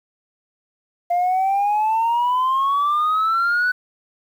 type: exponential sweep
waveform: sine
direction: up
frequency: 694 to 1500 Hz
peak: -14 dBFS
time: 1.1-3.72 s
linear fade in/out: 10 ms
effects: tanh soft clip ceiling -14 dBFS + 8-bit